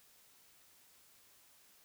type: silence
effects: white hiss -65 dBFS RMS until 1.84 s